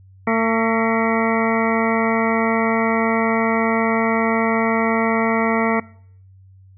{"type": "harmonic tone with a mistuned harmonic", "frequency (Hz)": 225.4, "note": "A3", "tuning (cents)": 42, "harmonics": [1, 2, 3, 4, 5, 6, 8, 9, 10], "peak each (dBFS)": [-19, -22, -24, -25, -26, -27, -28, -29, -29], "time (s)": [0.27, 5.8], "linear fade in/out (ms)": 5, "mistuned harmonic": 8, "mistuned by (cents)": 78, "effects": ["noise-tail reverb RT60 0.6 s tail -22 dB re dry", "added 95 Hz sine -44 dBFS peak until 6.77 s"]}